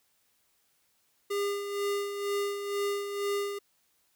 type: tone with tremolo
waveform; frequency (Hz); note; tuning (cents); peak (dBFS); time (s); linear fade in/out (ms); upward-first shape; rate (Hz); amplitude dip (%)
square; 404; G#4; -48; -28; 1.3-3.59; 10; sine; 2.1; 55
effects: white hiss -71 dBFS RMS until 4.15 s